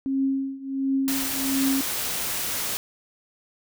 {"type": "tone with tremolo", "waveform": "sine", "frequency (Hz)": 270.1, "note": "C#4", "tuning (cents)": -45, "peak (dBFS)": -19, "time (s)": [0.06, 1.81], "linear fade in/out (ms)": 0, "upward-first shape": "triangle", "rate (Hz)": 1.4, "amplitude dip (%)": 90}
{"type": "noise", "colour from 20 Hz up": "white", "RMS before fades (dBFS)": -28, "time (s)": [1.08, 2.77], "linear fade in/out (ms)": 0}
{"effects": []}